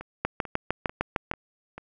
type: two click trains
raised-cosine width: 0.5 ms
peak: -23 / -9 dBFS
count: 5 / 8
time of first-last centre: 0.01-1.78 / 0.25-1.314 s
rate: 2.26 / 6.58 Hz
effects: none